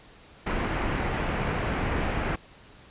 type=low-pass noise; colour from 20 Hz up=pink; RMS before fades=-28 dBFS; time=0.46-2.36 s; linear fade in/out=10 ms; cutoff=2500 Hz; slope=24 dB/octave; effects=pink hiss -52 dBFS RMS until 2.9 s + resampled to 8000 Hz